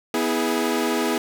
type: chord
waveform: sawtooth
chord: E major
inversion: second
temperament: equal with one note detuned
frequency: 246.9 / 324.3 / 415.3 Hz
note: B3 / E4 / G#4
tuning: 0 / -28 / 0 cents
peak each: -21 dBFS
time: 0.14-1.18 s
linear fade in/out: 2 ms
effects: none